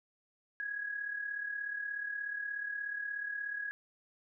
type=tone with amplitude modulation; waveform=sine; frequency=1661.2 Hz; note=G#6; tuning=in tune; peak=-33 dBFS; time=0.6-3.71 s; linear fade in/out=0 ms; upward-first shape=sine; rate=36.7 Hz; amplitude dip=60%; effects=none